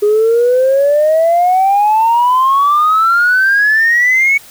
sine exponential sweep, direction up, 410 to 2240 Hz, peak -6 dBFS, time 0.02-4.38 s, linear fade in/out 10 ms, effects tanh soft clip ceiling -4 dBFS + white hiss -38 dBFS RMS until 4.5 s

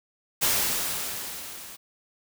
white noise with level ramp, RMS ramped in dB -22 to -43 dBFS, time 0.41-1.77 s, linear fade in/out 20 ms, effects none

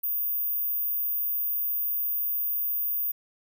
sine tone, 14917 Hz, A#9, in tune, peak -25 dBFS, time 0.03-3.12 s, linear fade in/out 10 ms, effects none

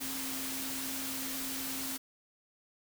sine tone in noise, 266.2 Hz, C4, 30 cents sharp, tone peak -42 dBFS, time 0-1.98 s, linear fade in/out 20 ms, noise white, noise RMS -38 dBFS, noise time 0-1.98 s, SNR -7 dB, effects none

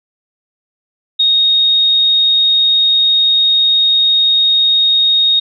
sine tone, 3729 Hz, A#7, in tune, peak -8 dBFS, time 1.19-5.4 s, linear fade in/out 10 ms, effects none

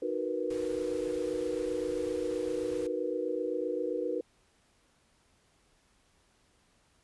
sine chord, B major seventh, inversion first, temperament equal, 311.1 / 370 / 466.2 / 493.9 Hz, D#4 / F#4 / A#4 / B4, 0 / 0 / 0 / 0 cents, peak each -37 / -36 / -36 / -34 dBFS, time 0.02-4.21 s, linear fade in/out 5 ms
pink band-stop noise, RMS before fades -49 dBFS, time 0.5-2.87 s, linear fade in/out 5 ms, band 180 to 390 Hz, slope 96 dB/octave
effects pink hiss -68 dBFS RMS until 7.03 s + resampled to 24000 Hz

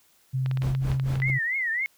sine tone with pitch glide, 130.81 to 132.87 Hz, C3 to C3, 0 to +27 cents, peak -23 dBFS, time 0.33-1.39 s, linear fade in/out 20 ms, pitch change +27 cents, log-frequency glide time 0.56-0.75 s
clicks, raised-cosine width 0.3 ms, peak -21 dBFS, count 9, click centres 0.461 / 0.513 / 0.573 / 0.621 / 0.75 / 0.917 / 0.998 / 1.156 / 1.201 s
brown noise with tremolo, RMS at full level -30 dBFS, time 0.61-1.31 s, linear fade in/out 10 ms, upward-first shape sine, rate 4.4 Hz, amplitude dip 100%
sine tone with vibrato, 1970 Hz, B6, 5 cents flat, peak -24 dBFS, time 1.22-1.86 s, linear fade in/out 0 ms, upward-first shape triangle, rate 3.6 Hz, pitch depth 190 cents each way
effects white hiss -62 dBFS RMS until 1.97 s

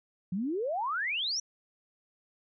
sine exponential sweep, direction up, 171.4 to 6000 Hz, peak -29 dBFS, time 0.32-1.4 s, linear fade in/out 5 ms, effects none

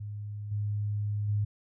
sine tone with level steps, 103.83 Hz, G#2, in tune, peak -35 / -28 / -25 dBFS, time 0-1.45 s, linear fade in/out 10 ms, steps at 0.51 / 1.28 s, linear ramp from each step 10 ms, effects none

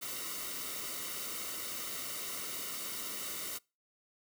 white noise with comb filter, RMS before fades -40 dBFS, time 0.01-3.59 s, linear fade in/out 20 ms, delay 1.2 ms, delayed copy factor -0.65, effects noise-tail reverb RT60 0.3 s tail -26 dB re dry

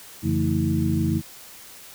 sine tone cluster, 90.5 / 141.9 / 168.4 / 222.9 / 320.7 Hz, F#2 / C#3 / E3 / A3 / E4, -38 / +41 / +37 / +23 / -48 cents, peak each -26 dBFS, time 0.22-1.22 s, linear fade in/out 50 ms, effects white hiss -44 dBFS RMS until 1.94 s

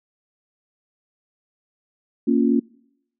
sine chord, Bb minor, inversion none, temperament equal, 233.1 / 277.2 / 349.2 Hz, Bb3 / Db4 / F4, 0 / 0 / 0 cents, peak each -18 / -19 / -23 dBFS, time 2.27-2.6 s, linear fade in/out 10 ms, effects noise-tail reverb RT60 0.8 s tail -26 dB re dry

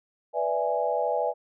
sine chord, E dominant seventh, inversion second, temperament equal, 493.9 / 587.3 / 659.3 / 830.6 Hz, B4 / D5 / E5 / G#5, 0 / 0 / 0 / 0 cents, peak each -29 dBFS, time 0.33-1.34 s, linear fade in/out 50 ms, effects none

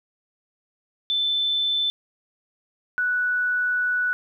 sine tone pair in turn, 3526 / 1478.2 Hz, A7 / F#6, +3 / -2 cents, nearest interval octave + minor third, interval 1505 cents, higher first, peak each -20 dBFS, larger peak neither, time 1.1-1.9 / 2.98-4.13 s, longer second, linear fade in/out 0 ms, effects 10-bit

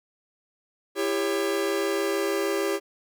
45% pulse chord, C# diminished, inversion first, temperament just, 332.6 / 399.1 / 554.4 Hz, E4 / G4 / C#5, +16 / +31 / 0 cents, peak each -30 / -26 / -31 dBFS, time 0.95-2.8 s, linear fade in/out 50 ms, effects none

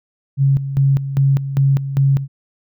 sine tone with tremolo, 137.3 Hz, C#3, 16 cents flat, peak -10 dBFS, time 0.37-2.28 s, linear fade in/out 50 ms, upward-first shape square, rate 2.5 Hz, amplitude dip 70%, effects none

